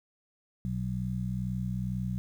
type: harmonic tone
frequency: 62.2 Hz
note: B1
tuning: 13 cents sharp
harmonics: 1 / 2 / 3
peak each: -39 / -33 / -33 dBFS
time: 0.65-2.18 s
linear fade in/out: 0 ms
effects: 10-bit